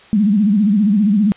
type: tone with vibrato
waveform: sine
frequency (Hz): 206.1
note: G#3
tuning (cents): -13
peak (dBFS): -10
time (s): 0.13-1.32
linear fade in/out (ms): 0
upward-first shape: sine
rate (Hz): 15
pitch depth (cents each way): 130
effects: white hiss -44 dBFS RMS until 1.36 s + resampled to 8000 Hz